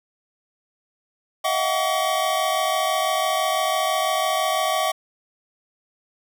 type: tone cluster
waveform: square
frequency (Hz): 635 / 709 / 755 / 1137 / 3095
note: D#5 / F5 / F#5 / C#6 / G7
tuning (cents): +35 / +26 / +35 / +44 / -23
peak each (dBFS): -26 / -29 / -26 / -26 / -33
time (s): 1.44-4.92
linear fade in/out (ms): 10
effects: none